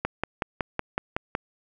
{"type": "click train", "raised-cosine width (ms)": 0.5, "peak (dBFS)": -10, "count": 8, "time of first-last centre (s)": [0.05, 1.351], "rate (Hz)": 5.38, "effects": []}